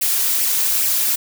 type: noise with flanger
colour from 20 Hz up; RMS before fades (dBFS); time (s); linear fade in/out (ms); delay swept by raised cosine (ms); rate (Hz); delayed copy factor
blue; -18; 0.01-1.16; 10; 0.36 to 4.76; 2.4; +0.55
effects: none